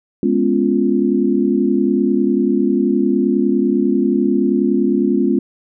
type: chord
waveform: sine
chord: C# dominant seventh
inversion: second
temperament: equal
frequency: 207.7 / 246.9 / 277.2 / 349.2 Hz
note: G#3 / B3 / C#4 / E#4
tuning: 0 / 0 / 0 / 0 cents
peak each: -18 dBFS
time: 0.23-5.39 s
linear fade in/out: 2 ms
effects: none